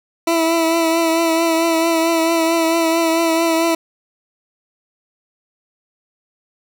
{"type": "tone with vibrato", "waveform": "20% pulse", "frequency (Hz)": 329.6, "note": "E4", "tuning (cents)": 0, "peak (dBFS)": -9, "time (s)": [0.27, 3.75], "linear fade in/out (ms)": 5, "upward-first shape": "triangle", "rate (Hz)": 4.5, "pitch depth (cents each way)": 35, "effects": []}